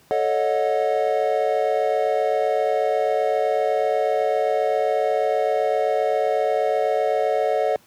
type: chord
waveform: triangle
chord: D# half-diminished seventh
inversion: second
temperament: equal with one note detuned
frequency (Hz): 440 / 554.4 / 622.3 / 729.4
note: A4 / C#5 / D#5 / F#5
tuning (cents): 0 / 0 / 0 / -25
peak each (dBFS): -22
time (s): 0.11-7.76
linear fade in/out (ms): 0
effects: pink hiss -55 dBFS RMS until 7.86 s + high-pass 80 Hz 12 dB/octave